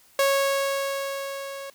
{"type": "tone with level ramp", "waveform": "sawtooth", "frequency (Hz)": 551, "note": "C#5", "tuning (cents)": -11, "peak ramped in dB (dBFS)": [-14, -31], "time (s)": [0.19, 1.7], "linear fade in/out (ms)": 2, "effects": ["white hiss -57 dBFS RMS until 1.74 s"]}